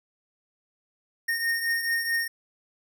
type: beating tone pair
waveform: square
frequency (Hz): 1843 / 1847.6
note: A#6 / A#6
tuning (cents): -20 / -16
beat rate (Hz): 4.6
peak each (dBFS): -26 / -33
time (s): 1.28-2.28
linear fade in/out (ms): 10
effects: none